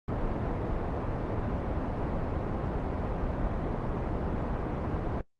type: low-pass noise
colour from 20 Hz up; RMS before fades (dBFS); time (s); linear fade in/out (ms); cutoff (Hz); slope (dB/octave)
pink; -31; 0.08-5.21; 2; 850; 12
effects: noise-tail reverb RT60 0.1 s tail -19 dB re dry + Opus 32 kbps